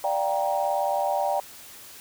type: chord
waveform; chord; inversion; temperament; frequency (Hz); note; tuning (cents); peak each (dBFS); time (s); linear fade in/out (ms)
sine; G minor seventh; second; just; 588 / 705.6 / 784 / 940.8; D5 / F5 / G5 / Bb5; +2 / +18 / 0 / +16; -27 / -30 / -26 / -30; 0.04-1.4; 2
effects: white hiss -45 dBFS RMS until 2 s